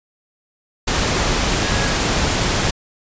sine tone in noise, 1661.2 Hz, G#6, in tune, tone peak -28 dBFS, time 1.64-1.94 s, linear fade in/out 10 ms, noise pink, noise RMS -18 dBFS, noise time 0.87-2.71 s, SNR -13 dB, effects resampled to 16000 Hz

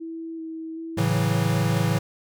sine tone with vibrato, 325.1 Hz, E4, 24 cents flat, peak -31 dBFS, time 0-1.15 s, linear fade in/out 20 ms, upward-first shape square, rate 1.3 Hz, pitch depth 13 cents each way
square chord, F# minor seventh, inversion first, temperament equal, 110 / 138.59 / 164.81 / 185 Hz, A2 / C#3 / E3 / F#3, 0 / 0 / 0 / 0 cents, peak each -25 / -27 / -25 / -31 dBFS, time 0.97-1.99 s, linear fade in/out 10 ms
effects none

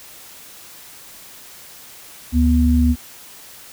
sine tone pair together, 72.68 / 243.9 Hz, D2 / B3, -17 / -21 cents, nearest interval octave + major sixth, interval 2096 cents, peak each -14 / -15 dBFS, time 2.32-2.96 s, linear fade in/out 50 ms, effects white hiss -41 dBFS RMS until 3.72 s

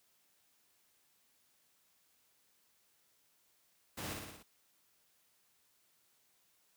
pink noise with echo, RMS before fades -43 dBFS, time 3.97-4.14 s, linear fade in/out 10 ms, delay 58 ms, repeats 5, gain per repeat -3 dB, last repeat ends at 4.43 s, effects white hiss -73 dBFS RMS until 6.76 s + high-pass 60 Hz 12 dB/octave

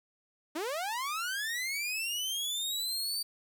sawtooth linear sweep, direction up, 288.1 to 4642 Hz, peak -29 dBFS, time 0.55-3.23 s, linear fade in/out 10 ms, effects 10-bit

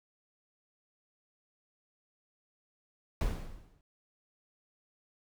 brown noise with exponential decay, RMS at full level -27 dBFS, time 3.21-3.81 s, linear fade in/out 1 ms, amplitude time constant 130 ms, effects none

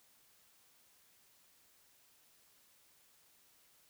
silence, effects white hiss -68 dBFS RMS until 3.89 s

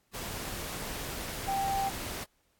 sine tone in noise, 784 Hz, G5, in tune, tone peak -28 dBFS, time 1.47-1.9 s, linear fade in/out 20 ms, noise pink, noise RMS -38 dBFS, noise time 0.13-2.25 s, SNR +7 dB, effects pink hiss -72 dBFS RMS until 2.59 s + AAC 64 kbps

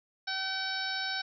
harmonic tone with a mistuned harmonic, 765 Hz, G5, 42 cents flat, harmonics 1 / 2 / 3 / 4 / 5 / 6 / 7, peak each -40 / -35 / -43 / -46 / -38 / -40 / -39 dBFS, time 0.27-1.22 s, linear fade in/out 10 ms, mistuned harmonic 6, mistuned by -37 cents, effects none

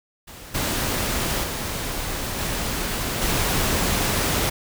pink noise with level steps, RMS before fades -40 / -24 / -28 / -26 / -22 dBFS, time 0.27-4.5 s, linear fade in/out 10 ms, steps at 0.54 / 1.43 / 2.38 / 3.21 s, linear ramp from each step 10 ms, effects none

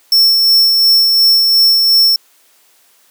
square tone with tremolo, 5400 Hz, E8, 41 cents sharp, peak -6 dBFS, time 0.12-2.16 s, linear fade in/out 2 ms, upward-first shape sine, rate 2.8 Hz, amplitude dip 30%, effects white hiss -51 dBFS RMS until 3.1 s + high-pass 300 Hz 12 dB/octave

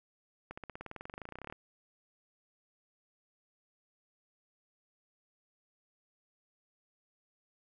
accelerating click train, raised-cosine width 0.5 ms, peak -28 dBFS, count 25, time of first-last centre 0.51-1.525 s, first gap 65 ms, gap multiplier 0.96, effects none

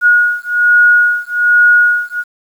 sine beating tone pair, 1446 / 1447.2 Hz, F#6 / F#6, -40 / -39 cents, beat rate 1.2 Hz, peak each -10 dBFS, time 0.01-2.24 s, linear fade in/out 50 ms, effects 7-bit

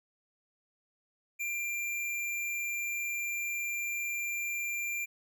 square tone, 2377 Hz, D7, 20 cents sharp, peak -33 dBFS, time 1.39-5.06 s, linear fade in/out 20 ms, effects none

